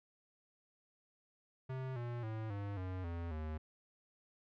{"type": "tone with pitch steps", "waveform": "square", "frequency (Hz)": [130.81, 119.95, 110, 100.87, 92.5, 84.82, 77.78], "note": ["C3", "A#2", "A2", "G2", "F#2", "E2", "D#2"], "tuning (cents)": [0, 50, 0, 50, 0, 50, 0], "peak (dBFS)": -40, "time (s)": [1.69, 3.58], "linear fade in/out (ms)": 10, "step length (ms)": 270, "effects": ["low-pass 2000 Hz 12 dB/octave"]}